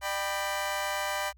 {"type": "chord", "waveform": "20% pulse", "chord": "G major", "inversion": "second", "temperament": "equal with one note detuned", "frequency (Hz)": [600, 784, 987.8], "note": ["D5", "G5", "B5"], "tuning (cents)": [37, 0, 0], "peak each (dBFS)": -29, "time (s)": [0.01, 1.33], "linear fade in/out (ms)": 50, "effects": ["added 60 Hz sine -54 dBFS peak until 1.37 s"]}